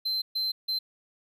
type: tone bursts at uneven times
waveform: triangle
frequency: 4100 Hz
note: C8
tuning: 36 cents flat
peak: -25 dBFS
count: 3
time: 0.05-0.22 / 0.35-0.52 / 0.68-0.79 s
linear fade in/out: 10 ms
effects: none